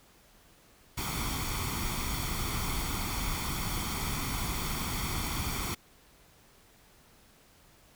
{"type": "noise with comb filter", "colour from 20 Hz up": "pink", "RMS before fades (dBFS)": -33, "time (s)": [0.97, 5.75], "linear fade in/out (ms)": 10, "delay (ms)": 0.89, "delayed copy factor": 0.65, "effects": ["pink hiss -60 dBFS RMS until 7.95 s"]}